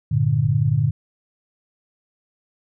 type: chord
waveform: sine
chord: G minor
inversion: none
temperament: equal with one note detuned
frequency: 98 / 115.67 / 146.83 Hz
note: G2 / Bb2 / D3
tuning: 0 / -13 / 0 cents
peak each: -24 / -19 / -19 dBFS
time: 0.11-0.91 s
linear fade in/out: 10 ms
effects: none